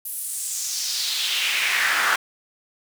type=noise with high-pass filter sweep; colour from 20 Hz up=brown; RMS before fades=-24 dBFS; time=0.05-2.16 s; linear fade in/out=5 ms; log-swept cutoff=12000 to 1300 Hz; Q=2.7; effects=none